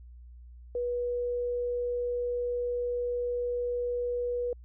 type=tone; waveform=sine; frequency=486.6 Hz; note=B4; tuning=26 cents flat; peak=-28 dBFS; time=0.75-4.53 s; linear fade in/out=2 ms; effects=added 60 Hz sine -46 dBFS peak until 4.64 s